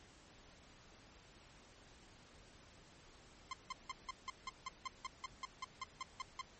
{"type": "tone bursts", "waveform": "sawtooth", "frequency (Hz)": 1046.5, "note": "C6", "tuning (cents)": 0, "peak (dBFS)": -37, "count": 16, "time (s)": [3.51, 6.412], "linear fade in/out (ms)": 2, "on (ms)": 22, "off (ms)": 170, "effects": ["pink hiss -62 dBFS RMS until 6.59 s", "MP3 32 kbps"]}